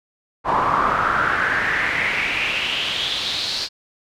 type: noise with band-pass filter sweep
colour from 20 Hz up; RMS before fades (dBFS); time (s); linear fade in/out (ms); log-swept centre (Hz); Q
brown; -21; 0.44-3.69; 50; 990 to 4600; 4.9
effects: none

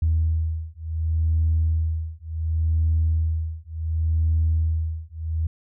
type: beating tone pair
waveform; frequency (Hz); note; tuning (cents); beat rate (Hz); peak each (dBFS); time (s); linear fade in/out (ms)
sine; 80 / 80.69; D#2 / E2; +49 / -36; 0.69; -22; 0.02-5.47; 5
effects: tanh soft clip ceiling -12 dBFS

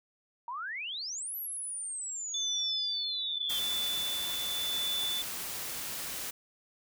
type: exponential two-way sweep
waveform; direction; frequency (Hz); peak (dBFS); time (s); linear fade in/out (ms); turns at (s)
sine; up then down; 914 to 11970 to 3103; -35; 0.48-3.59; 2; 1.36
type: tone with tremolo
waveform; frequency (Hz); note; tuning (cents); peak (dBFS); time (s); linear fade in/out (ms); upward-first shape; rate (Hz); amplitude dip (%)
sine; 3494; A7; -13; -30; 2.34-5.22; 2; sine; 0.87; 35
type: noise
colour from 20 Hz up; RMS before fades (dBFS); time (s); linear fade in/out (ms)
white; -38; 3.49-6.31; 10
effects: none

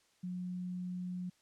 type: tone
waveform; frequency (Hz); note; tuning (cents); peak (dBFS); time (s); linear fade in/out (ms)
sine; 180.5; F#3; -43; -37; 0.23-1.3; 10
effects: white hiss -71 dBFS RMS until 1.41 s + low-pass 8000 Hz 12 dB/octave

